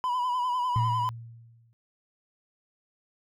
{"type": "tone with vibrato", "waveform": "triangle", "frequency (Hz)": 992, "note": "B5", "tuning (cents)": 7, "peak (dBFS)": -23, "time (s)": [0.04, 1.09], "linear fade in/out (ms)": 0, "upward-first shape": "sine", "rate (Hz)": 10, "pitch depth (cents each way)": 52}
{"type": "tone with exponential decay", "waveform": "sine", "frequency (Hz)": 115.7, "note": "A#2", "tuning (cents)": -13, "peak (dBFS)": -21, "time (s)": [0.76, 1.73], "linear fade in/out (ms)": 0, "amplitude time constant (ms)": 210}
{"effects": ["tanh soft clip ceiling -14 dBFS"]}